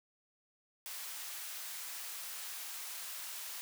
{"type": "high-pass noise", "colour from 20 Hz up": "white", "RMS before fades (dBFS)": -44, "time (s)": [0.86, 3.61], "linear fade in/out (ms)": 0, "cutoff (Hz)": 870, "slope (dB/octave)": 12, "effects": []}